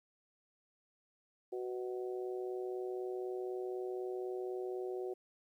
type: harmonic tone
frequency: 124 Hz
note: B2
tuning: 7 cents sharp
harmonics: 3 / 4 / 5 / 6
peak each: -38 / -46 / -52 / -50 dBFS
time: 1.52-5.14 s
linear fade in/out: 10 ms
effects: 12-bit